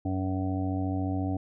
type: harmonic tone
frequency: 94.2 Hz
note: F#2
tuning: 32 cents sharp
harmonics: 1 / 2 / 3 / 5 / 6 / 7 / 8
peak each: -30 / -38 / -30 / -45 / -47 / -41 / -39 dBFS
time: 0.05-1.37 s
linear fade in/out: 5 ms
effects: none